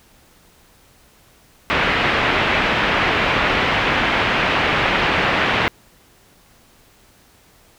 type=low-pass noise; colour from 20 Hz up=white; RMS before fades=-18 dBFS; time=1.7-5.68 s; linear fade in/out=0 ms; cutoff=2700 Hz; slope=24 dB/octave; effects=pink hiss -52 dBFS RMS until 7.78 s